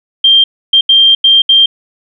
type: tone bursts at uneven times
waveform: sine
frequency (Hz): 3176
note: G7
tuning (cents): +22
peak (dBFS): -3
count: 5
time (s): 0.24-0.44 / 0.73-0.81 / 0.89-1.15 / 1.24-1.42 / 1.49-1.66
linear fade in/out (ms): 5
effects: none